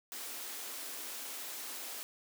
white high-pass noise, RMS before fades -43 dBFS, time 0.12-2.03 s, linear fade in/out 0 ms, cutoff 230 Hz, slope 96 dB/octave, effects none

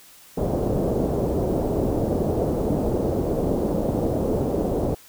white low-pass noise, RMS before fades -23 dBFS, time 0.37-4.95 s, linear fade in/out 10 ms, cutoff 560 Hz, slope 24 dB/octave, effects white hiss -49 dBFS RMS until 5.08 s

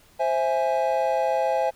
triangle chord, C augmented, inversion none, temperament equal with one note detuned, 525.7 / 659.3 / 830.6 Hz, C5 / E5 / G#5, +8 / 0 / 0 cents, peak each -23 dBFS, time 0.19-1.71 s, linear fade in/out 20 ms, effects pink hiss -56 dBFS RMS until 1.75 s

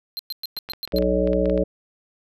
square tone bursts, 4149 Hz, C8, 15 cents flat, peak -27 dBFS, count 7, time 0.17-0.984 s, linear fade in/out 0 ms, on 22 ms, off 110 ms
clicks, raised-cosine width 0.3 ms, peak -21 dBFS, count 12, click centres 0.571 / 0.689 / 0.735 / 0.876 / 0.922 / 0.986 / 1.024 / 1.274 / 1.332 / 1.457 / 1.498 / 1.577 s
harmonic tone, 61.8 Hz, B1, 2 cents sharp, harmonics 1 / 3 / 5 / 7 / 9 / 10, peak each -26 / -25 / -26 / -24 / -22 / -28 dBFS, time 0.93-1.64 s, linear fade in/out 10 ms
effects none

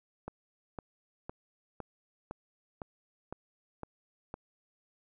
click train, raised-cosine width 1 ms, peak -25 dBFS, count 9, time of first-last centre 0.28-4.341 s, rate 1.97 Hz, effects none

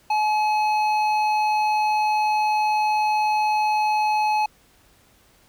triangle tone with hard clipping, 852 Hz, G#5, 44 cents sharp, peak -20 dBFS, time 0.1-4.46 s, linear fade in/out 5 ms, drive 13 dB, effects pink hiss -57 dBFS RMS until 5.48 s

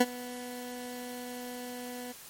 20% pulse tone with ADSR envelope, 246.9 Hz, B3, in tune, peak -13 dBFS, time 0-2.13 s, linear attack 8 ms, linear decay 40 ms, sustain -21 dB, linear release 16 ms, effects white hiss -49 dBFS RMS until 2.29 s + MP3 64 kbps

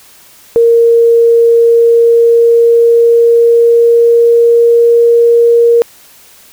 sine tone with pitch glide, 464.9 to 468.9 Hz, A#4 to A#4, -5 to +10 cents, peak -3 dBFS, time 0.56-5.82 s, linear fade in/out 0 ms, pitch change +15 cents, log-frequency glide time 1.47-4.97 s, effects white hiss -40 dBFS RMS until 6.52 s

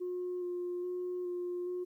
sine tone with vibrato, 357.5 Hz, F4, 41 cents sharp, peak -33 dBFS, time 0-1.85 s, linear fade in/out 20 ms, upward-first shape square, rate 1.2 Hz, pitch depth 12 cents each way, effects tanh soft clip ceiling -31 dBFS + 12-bit

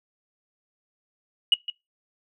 sine tone with echo, 2906 Hz, F#7, 32 cents flat, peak -13 dBFS, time 1.52-1.54 s, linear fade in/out 2 ms, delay 160 ms, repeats 1, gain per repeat -14 dB, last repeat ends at 1.7 s, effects noise-tail reverb RT60 0.2 s tail -21 dB re dry + tanh soft clip ceiling -9 dBFS

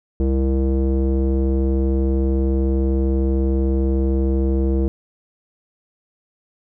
square tone with low-pass filter, 66.6 Hz, C2, 31 cents sharp, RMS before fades -18 dBFS, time 0.2-4.88 s, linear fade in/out 0 ms, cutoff 400 Hz, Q 3.5, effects none

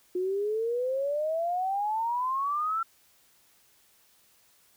sine exponential sweep, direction up, 357.4 to 1357 Hz, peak -26 dBFS, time 0.15-2.83 s, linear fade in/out 5 ms, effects white hiss -63 dBFS RMS until 4.76 s

